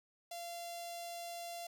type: tone with notch filter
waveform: sawtooth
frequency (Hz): 688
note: F5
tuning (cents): -26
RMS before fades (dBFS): -45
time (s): 0.31-1.67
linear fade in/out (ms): 5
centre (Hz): 1500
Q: 0.62
effects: none

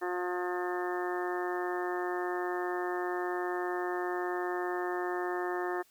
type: harmonic tone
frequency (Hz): 179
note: F3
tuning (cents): +43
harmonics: 2 / 3 / 4 / 5 / 6 / 7 / 8 / 9 / 10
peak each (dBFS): -33 / -47 / -38 / -43 / -43 / -43 / -50 / -47 / -41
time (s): 0.01-5.83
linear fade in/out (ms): 20
effects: white hiss -65 dBFS RMS until 5.9 s

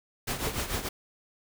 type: noise with tremolo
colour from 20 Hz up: pink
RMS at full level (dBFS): -29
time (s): 0.27-0.89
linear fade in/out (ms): 10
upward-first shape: triangle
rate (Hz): 6.8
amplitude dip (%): 75
type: tone with exponential decay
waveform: sine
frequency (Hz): 440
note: A4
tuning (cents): 0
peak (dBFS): -25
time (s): 0.47-0.54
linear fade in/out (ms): 0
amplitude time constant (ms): 15
effects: none

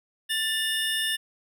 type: tone cluster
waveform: square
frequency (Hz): 1770 / 2878 / 3582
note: A6 / F#7 / A7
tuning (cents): +10 / -49 / +30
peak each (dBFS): -30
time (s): 0.29-1.17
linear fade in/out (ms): 20
effects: none

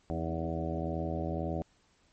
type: harmonic tone with a mistuned harmonic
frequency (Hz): 81.9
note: E2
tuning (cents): -11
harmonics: 1 / 2 / 3 / 4 / 5 / 6 / 7 / 8 / 9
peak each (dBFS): -37 / -37 / -41 / -39 / -42 / -46 / -40 / -43 / -42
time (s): 0.1-1.62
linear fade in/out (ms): 0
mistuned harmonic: 4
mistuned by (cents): -37
effects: pink hiss -68 dBFS RMS until 2.12 s + MP3 32 kbps

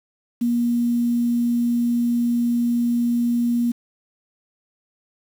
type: tone with quantisation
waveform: sine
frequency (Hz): 238.1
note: A#3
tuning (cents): +37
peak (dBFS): -17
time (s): 0.41-3.72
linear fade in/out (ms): 10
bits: 7
effects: none

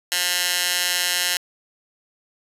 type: tone with high-pass filter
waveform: 15% pulse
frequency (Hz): 178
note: F3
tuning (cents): +33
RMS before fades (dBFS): -22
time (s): 0.12-1.37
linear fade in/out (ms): 0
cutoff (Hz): 2500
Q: 0.73
effects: resampled to 32000 Hz

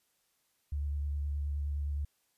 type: tone with vibrato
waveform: sine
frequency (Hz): 72.2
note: D2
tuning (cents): -29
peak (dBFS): -31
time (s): 0.72-2.05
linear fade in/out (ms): 5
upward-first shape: sine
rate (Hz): 9.6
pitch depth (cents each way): 21
effects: white hiss -75 dBFS RMS until 2.37 s + resampled to 32000 Hz

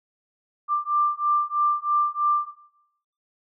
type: beating tone pair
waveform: sine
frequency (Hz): 1183 / 1186.1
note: D6 / D6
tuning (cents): +12 / +17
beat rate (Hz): 3.1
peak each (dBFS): -23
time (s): 0.68-2.52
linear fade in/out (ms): 50
effects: noise-tail reverb RT60 0.8 s tail -17 dB re dry

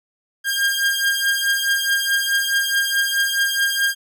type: beating tone pair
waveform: sawtooth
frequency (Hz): 1608 / 1612.7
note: G6 / G6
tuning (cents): +44 / +49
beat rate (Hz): 4.7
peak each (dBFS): -16 / -18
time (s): 0.44-3.95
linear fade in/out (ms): 50
effects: none

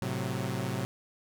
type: chord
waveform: sawtooth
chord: F# diminished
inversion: first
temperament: equal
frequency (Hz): 110 / 130.81 / 185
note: A2 / C3 / F#3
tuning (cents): 0 / 0 / 0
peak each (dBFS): -32 / -30 / -32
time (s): 0.02-0.85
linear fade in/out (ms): 0
effects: none

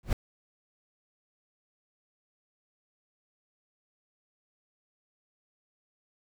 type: noise with exponential growth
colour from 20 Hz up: brown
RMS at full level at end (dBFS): -20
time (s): 0.03-0.13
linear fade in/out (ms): 2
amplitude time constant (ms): 21
effects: none

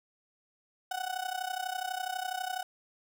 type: tone with amplitude modulation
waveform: 35% pulse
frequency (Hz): 743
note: F#5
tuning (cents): +7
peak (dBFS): -28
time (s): 0.91-2.63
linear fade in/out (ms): 5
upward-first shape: sine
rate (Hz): 32.1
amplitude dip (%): 85
effects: none

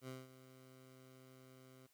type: tone with ADSR envelope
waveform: 15% pulse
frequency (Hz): 130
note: C3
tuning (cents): -11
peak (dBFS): -39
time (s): 0.01-1.87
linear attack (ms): 72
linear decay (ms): 190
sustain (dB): -14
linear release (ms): 11
effects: white hiss -75 dBFS RMS until 1.93 s

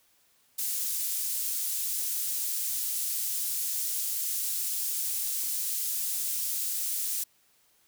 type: high-pass noise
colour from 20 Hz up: pink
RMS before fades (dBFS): -31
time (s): 0.58-7.24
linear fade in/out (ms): 10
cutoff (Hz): 8700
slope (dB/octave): 12
effects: white hiss -66 dBFS RMS until 7.87 s

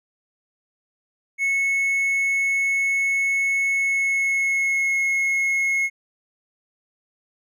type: tone with pitch glide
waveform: triangle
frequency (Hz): 2197 to 2171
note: C#7 to C#7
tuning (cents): -16 to -37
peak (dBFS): -17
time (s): 1.38-5.9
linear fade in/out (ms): 50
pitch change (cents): -21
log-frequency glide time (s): 3.71-4.98
effects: none

